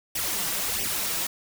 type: noise with flanger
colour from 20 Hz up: white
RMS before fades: -28 dBFS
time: 0.15-1.27 s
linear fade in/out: 5 ms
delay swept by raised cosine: 0.35 to 6.25 ms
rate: 1.5 Hz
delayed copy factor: +0.75
effects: none